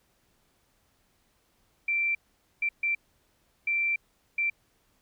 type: tone bursts at uneven times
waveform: sine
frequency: 2349 Hz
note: D7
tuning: in tune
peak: -24 dBFS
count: 5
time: 1.88-2.15 / 2.62-2.69 / 2.83-2.95 / 3.67-3.96 / 4.38-4.5 s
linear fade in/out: 5 ms
effects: pink hiss -69 dBFS RMS until 5.01 s